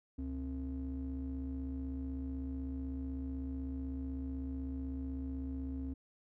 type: ring-modulated tone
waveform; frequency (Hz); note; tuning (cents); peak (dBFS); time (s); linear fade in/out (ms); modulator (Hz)
triangle; 98; G2; 0; -32; 0.18-5.94; 10; 168
effects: none